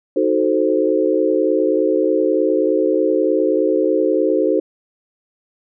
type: chord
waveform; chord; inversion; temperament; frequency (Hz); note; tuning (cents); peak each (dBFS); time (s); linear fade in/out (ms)
sine; D# diminished seventh; none; equal; 311.1 / 370 / 440 / 523.3; D#4 / F#4 / A4 / C5; 0 / 0 / 0 / 0; -19; 0.16-4.6; 5
effects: none